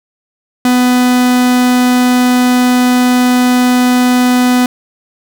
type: tone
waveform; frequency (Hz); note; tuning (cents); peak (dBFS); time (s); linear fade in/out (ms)
45% pulse; 249; B3; +14; -7; 0.65-4.66; 2
effects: none